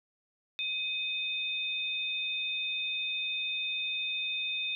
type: tone pair together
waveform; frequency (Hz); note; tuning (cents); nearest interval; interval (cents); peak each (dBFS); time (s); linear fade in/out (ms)
sine; 2523 / 3613; D#7 / A7; +23 / +45; tritone; 622; -34 / -33; 0.59-4.75; 0
effects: none